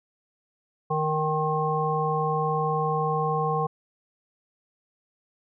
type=harmonic tone with a mistuned harmonic; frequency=155.4 Hz; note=D#3; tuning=2 cents flat; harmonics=1 / 3 / 5 / 7; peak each=-28 / -28 / -28 / -28 dBFS; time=0.9-3.67 s; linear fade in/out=10 ms; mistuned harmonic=7; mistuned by=-22 cents; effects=none